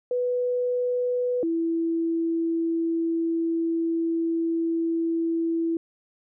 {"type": "tone pair in turn", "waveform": "sine", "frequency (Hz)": [493.9, 330.9], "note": ["B4", "E4"], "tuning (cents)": [0, 7], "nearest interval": "perfect fifth", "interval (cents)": 693, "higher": "first", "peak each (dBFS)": -22, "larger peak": "neither", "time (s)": [[0.11, 1.43], [1.43, 5.77]], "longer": "second", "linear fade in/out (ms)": 2, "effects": []}